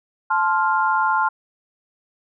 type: chord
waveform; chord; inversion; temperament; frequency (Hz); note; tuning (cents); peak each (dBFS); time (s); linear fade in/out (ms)
sine; F major; first; just; 873.1 / 1047.7 / 1396.9; A5 / C6 / F6; -14 / +2 / 0; -20 / -21 / -21; 0.3-1.29; 10
effects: none